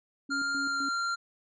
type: tone with tremolo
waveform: sine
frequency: 277.2 Hz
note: C#4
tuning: in tune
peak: -35 dBFS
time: 0.29-0.89 s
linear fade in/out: 5 ms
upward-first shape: square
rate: 3.9 Hz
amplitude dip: 70%
type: tone with pitch glide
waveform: square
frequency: 1400 to 1383.1 Hz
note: F6 to F6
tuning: +4 to -17 cents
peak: -29 dBFS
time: 0.3-1.16 s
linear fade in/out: 20 ms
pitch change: -21 cents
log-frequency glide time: 0.61-0.83 s
effects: resampled to 16000 Hz